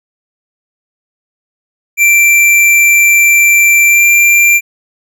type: tone with pitch glide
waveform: square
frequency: 2351 to 2371 Hz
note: D7 to D7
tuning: +1 to +16 cents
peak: -5 dBFS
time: 1.97-4.61 s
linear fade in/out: 50 ms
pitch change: +15 cents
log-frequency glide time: 3.88-4.04 s
effects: none